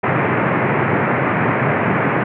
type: band-pass noise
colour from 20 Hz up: pink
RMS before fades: -17 dBFS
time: 0.03-2.24 s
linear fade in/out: 10 ms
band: 110 to 2300 Hz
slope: 48 dB/octave
effects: none